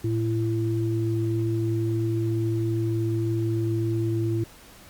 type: tone pair together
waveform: sine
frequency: 112.3 / 336.5 Hz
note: A2 / E4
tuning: +36 / +36 cents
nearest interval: octave + perfect fifth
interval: 1900 cents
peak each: -24 / -26 dBFS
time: 0.04-4.44 s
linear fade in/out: 5 ms
effects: pink hiss -49 dBFS RMS until 4.89 s + Opus 48 kbps